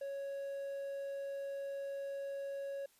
triangle tone, 554.4 Hz, C#5, in tune, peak -37 dBFS, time 0.01-2.86 s, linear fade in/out 5 ms, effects white hiss -69 dBFS RMS until 2.99 s + resampled to 32000 Hz

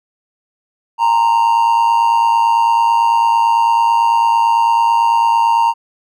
triangle tone with amplitude modulation, 927 Hz, A#5, 10 cents flat, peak -5 dBFS, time 0.98-5.74 s, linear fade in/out 50 ms, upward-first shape sine, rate 109 Hz, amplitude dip 60%, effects none

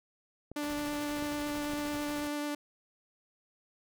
clicks, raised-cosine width 2 ms, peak -30 dBFS, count 3, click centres 0.516 / 1.225 / 1.735 s
sawtooth tone with vibrato, 293.7 Hz, D4, in tune, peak -29 dBFS, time 0.56-2.55 s, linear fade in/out 5 ms, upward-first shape triangle, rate 9.1 Hz, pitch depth 11 cents each way
pink noise with tremolo, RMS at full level -45 dBFS, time 0.62-2.28 s, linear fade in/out 10 ms, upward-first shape square, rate 13 Hz, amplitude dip 40%
effects none

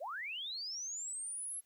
sine linear sweep, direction up, 480 to 11270 Hz, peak -39 dBFS, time 0-1.61 s, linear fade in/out 20 ms, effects white hiss -75 dBFS RMS until 1.65 s

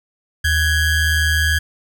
square ring-modulated tone, 794 Hz, G5, 22 cents sharp, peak -12 dBFS, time 0.44-1.59 s, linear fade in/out 10 ms, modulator 873 Hz, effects none

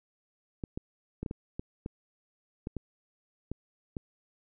clicks, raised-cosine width 3 ms, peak -22 dBFS, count 11, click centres 0.638 / 0.775 / 1.23 / 1.262 / 1.311 / 1.595 / 1.861 / 2.671 / 2.767 / 3.516 / 3.968 s, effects none

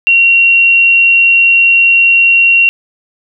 sine tone, 2745 Hz, F7, 31 cents flat, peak -4 dBFS, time 0.07-2.69 s, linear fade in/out 0 ms, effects none

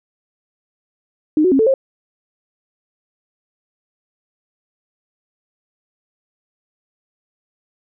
sine tone with pitch steps, 306.6 / 368.8 / 270.2 / 441.8 / 535 Hz, D#4 / F#4 / C#4 / A4 / C5, -25 / -6 / -44 / +7 / +38 cents, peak -10 dBFS, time 1.37-1.74 s, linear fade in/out 2 ms, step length 74 ms, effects none

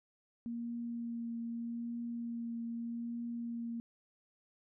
sine tone with vibrato, 234 Hz, A#3, 7 cents sharp, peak -37 dBFS, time 0.46-3.8 s, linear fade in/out 0 ms, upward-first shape triangle, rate 0.81 Hz, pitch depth 16 cents each way, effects none

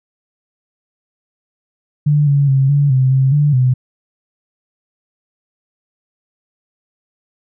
sine tone with pitch steps, 147.7 / 141.6 / 134.9 / 143.1 / 130.6 / 133.1 / 146.8 / 127.5 Hz, D3 / C#3 / C#3 / D3 / C3 / C3 / D3 / C3, +10 / +37 / -47 / -45 / -3 / +30 / 0 / -44 cents, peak -9 dBFS, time 2.06-3.74 s, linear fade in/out 10 ms, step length 210 ms, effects none

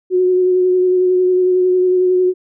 sine tone with vibrato, 366.1 Hz, F#4, 18 cents flat, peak -10 dBFS, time 0.1-2.34 s, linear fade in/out 50 ms, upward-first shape sine, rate 11 Hz, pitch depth 18 cents each way, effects none

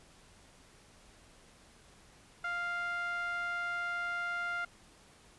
sawtooth tone with band-pass filter, 698.5 Hz, F5, in tune, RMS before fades -36 dBFS, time 2.44-4.65 s, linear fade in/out 5 ms, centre 1600 Hz, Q 6.6, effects pink hiss -60 dBFS RMS until 5.38 s + resampled to 24000 Hz

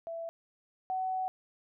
sine tone pair in turn, 665 / 750.3 Hz, E5 / F#5, +15 / +24 cents, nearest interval major second, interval 209 cents, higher second, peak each -36 / -30 dBFS, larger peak second, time 0.07-0.29 / 0.9-1.28 s, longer second, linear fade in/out 0 ms, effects none

